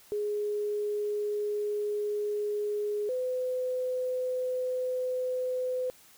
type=tone pair in turn; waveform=sine; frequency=416.5 / 506.8 Hz; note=G#4 / B4; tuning=+5 / +45 cents; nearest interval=minor third; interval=340 cents; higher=second; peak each=-28 dBFS; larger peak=neither; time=0.12-3.09 / 3.09-5.9 s; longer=first; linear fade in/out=0 ms; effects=white hiss -57 dBFS RMS until 6.17 s